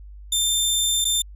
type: tone with dropouts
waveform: 20% pulse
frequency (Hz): 3581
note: A7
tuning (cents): +30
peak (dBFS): -13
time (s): 0.32-1.22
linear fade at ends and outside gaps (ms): 5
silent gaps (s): 1.045-1.051
effects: added 50 Hz sine -38 dBFS peak until 1.35 s